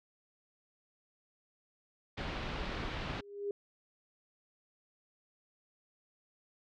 pink low-pass noise, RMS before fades -39 dBFS, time 2.17-3.21 s, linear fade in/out 10 ms, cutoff 3900 Hz, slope 24 dB/octave
sine tone with exponential growth, 405.2 Hz, G#4, 43 cents flat, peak -31 dBFS, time 3-3.51 s, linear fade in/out 2 ms, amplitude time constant 110 ms
effects none

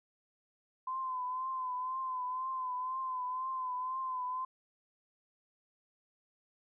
sine tone with vibrato, 1025 Hz, C6, 36 cents flat, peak -34 dBFS, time 0.87-4.45 s, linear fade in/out 5 ms, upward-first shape triangle, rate 2 Hz, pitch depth 53 cents each way, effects none

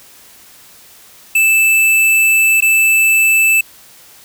square tone with dropouts, 2637 Hz, E7, in tune, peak -9 dBFS, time 1.35-3.61 s, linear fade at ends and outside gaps 5 ms, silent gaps 2.606-2.622 s, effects white hiss -42 dBFS RMS until 4.24 s

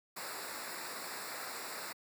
pink noise with comb filter, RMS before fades -43 dBFS, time 0.16-1.93 s, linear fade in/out 10 ms, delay 0.32 ms, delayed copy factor -0.8, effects high-pass 200 Hz 12 dB/octave

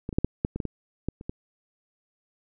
clicks, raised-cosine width 3 ms, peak -18 / -22 / -8 / -9 / -10 / -18 / -16 / -17 / -14 / -28 / -18 dBFS, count 11, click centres 0.091 / 0.128 / 0.185 / 0.246 / 0.449 / 0.56 / 0.602 / 0.653 / 1.086 / 1.211 / 1.295 s, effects none

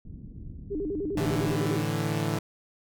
pink low-pass noise, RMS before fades -41 dBFS, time 0.05-1.55 s, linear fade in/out 5 ms, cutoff 250 Hz, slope 24 dB/octave
sine tone with vibrato, 349.2 Hz, F4, in tune, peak -28 dBFS, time 0.7-1.82 s, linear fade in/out 20 ms, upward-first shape square, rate 9.9 Hz, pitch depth 240 cents each way
sawtooth chord, A suspended fourth, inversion none, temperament equal, 110 / 146.83 / 164.81 Hz, A2 / D3 / E3, 0 / 0 / 0 cents, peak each -27 dBFS, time 1.17-2.39 s, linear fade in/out 5 ms
effects none

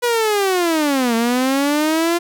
sawtooth linear two-way sweep, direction down then up, 490 to 225.6 to 347.9 Hz, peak -11 dBFS, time 0.02-2.19 s, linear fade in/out 20 ms, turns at 1.15 s, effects none

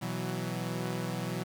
sawtooth chord, B suspended fourth, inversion none, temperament equal with one note detuned, 123.47 / 164.81 / 186.07 Hz, B2 / E3 / F#3, 0 / 0 / +10 cents, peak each -33 dBFS, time 0.01-1.44 s, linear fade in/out 20 ms, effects 9-bit

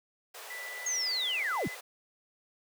pink high-pass noise, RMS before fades -46 dBFS, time 0.34-1.81 s, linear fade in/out 10 ms, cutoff 430 Hz, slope 48 dB/octave
sine tone with pitch glide, 1977 to 2019 Hz, B6 to B6, +1 to +38 cents, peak -39 dBFS, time 0.5-1.75 s, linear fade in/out 5 ms, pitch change +37 cents, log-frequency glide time 0.77-1.1 s
sine linear sweep, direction down, 6610 to 88.6 Hz, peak -29 dBFS, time 0.86-1.68 s, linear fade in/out 5 ms
effects none

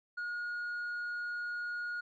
sine tone with tanh clipping, 1439 Hz, F#6, 49 cents flat, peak -36 dBFS, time 0.17-2.01 s, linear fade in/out 10 ms, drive 2 dB, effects none

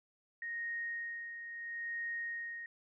sine tone with tremolo, 1864.7 Hz, A#6, in tune, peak -36 dBFS, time 0.42-2.66 s, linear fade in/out 2 ms, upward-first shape sine, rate 0.75 Hz, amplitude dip 55%, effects none

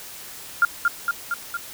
sine tone with echo, 1400 Hz, F6, 4 cents sharp, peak -12 dBFS, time 0.62-0.65 s, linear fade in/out 2 ms, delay 230 ms, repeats 4, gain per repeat -3 dB, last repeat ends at 1.57 s, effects white hiss -39 dBFS RMS until 1.73 s

